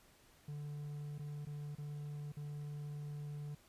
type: tone with dropouts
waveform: triangle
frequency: 146.83 Hz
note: D3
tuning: in tune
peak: -40 dBFS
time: 0.48-3.55 s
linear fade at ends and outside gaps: 5 ms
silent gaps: 1.182-1.193 / 1.452-1.468 / 1.752-1.782 / 2.321-2.368 s
effects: pink hiss -66 dBFS RMS until 3.68 s + resampled to 32000 Hz